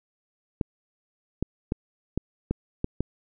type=clicks; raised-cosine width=3 ms; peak=-12 dBFS; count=7; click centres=0.612 / 1.426 / 1.721 / 2.176 / 2.51 / 2.844 / 3.006 s; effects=none